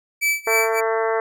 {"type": "tone with tremolo", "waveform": "45% pulse", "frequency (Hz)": 2309, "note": "D7", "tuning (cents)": -30, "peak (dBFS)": -16, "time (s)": [0.21, 0.81], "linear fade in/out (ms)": 20, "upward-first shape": "sine", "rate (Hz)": 3.5, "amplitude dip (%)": 95}
{"type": "harmonic tone", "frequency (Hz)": 223.9, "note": "A3", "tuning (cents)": 30, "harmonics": [2, 3, 4, 5, 6, 7, 8, 9], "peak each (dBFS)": [-21, -25, -27, -29, -31, -32, -33, -34], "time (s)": [0.47, 1.2], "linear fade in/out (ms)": 2}
{"effects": []}